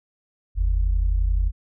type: tone pair together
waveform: sine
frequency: 46.25 / 77.78 Hz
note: F#1 / D#2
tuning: 0 / 0 cents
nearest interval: major sixth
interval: 900 cents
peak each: -18 / -26 dBFS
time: 0.55-1.52 s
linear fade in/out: 50 ms
effects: none